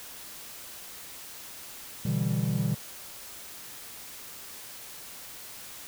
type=chord; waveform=triangle; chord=E minor seventh; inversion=second; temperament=equal; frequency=123.47 / 146.83 / 164.81 / 196 Hz; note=B2 / D3 / E3 / G3; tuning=0 / 0 / 0 / 0 cents; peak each=-28 / -29 / -29 / -29 dBFS; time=2.05-2.75 s; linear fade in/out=5 ms; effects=white hiss -44 dBFS RMS until 5.87 s